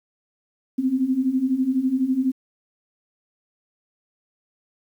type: beating tone pair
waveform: sine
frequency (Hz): 252.5 / 264.5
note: B3 / C4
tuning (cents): +39 / +19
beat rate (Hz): 12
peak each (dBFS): -24 / -20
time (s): 0.78-2.32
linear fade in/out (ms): 10
effects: 9-bit